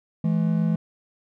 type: tone pair together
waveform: triangle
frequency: 165.9 / 213.5 Hz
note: E3 / G#3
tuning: +11 / +48 cents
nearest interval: major third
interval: 437 cents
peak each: -19 / -22 dBFS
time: 0.24-0.76 s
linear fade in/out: 5 ms
effects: none